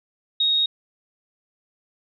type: tone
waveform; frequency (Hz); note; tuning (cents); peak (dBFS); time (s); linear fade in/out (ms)
sine; 3751; A#7; +10; -17; 0.4-0.66; 5
effects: none